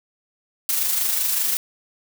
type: noise with amplitude modulation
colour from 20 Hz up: blue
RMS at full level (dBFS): -20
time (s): 0.69-1.57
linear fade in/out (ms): 0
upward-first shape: sine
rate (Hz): 25.2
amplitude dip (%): 40
effects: none